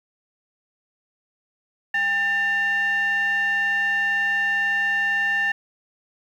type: tone with frequency modulation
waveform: sine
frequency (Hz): 1789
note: A6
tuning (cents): +28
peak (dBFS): -18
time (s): 1.94-5.52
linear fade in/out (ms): 5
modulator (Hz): 986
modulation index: 0.49
effects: tanh soft clip ceiling -15 dBFS + 9-bit